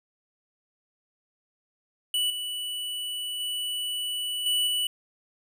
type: tone with level steps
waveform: square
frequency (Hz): 2960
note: F#7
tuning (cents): 0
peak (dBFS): -24 / -31 / -29 / -23 / -25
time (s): 2.14-4.87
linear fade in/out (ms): 2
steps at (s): 2.3 / 3.4 / 4.46 / 4.67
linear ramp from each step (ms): 2
effects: none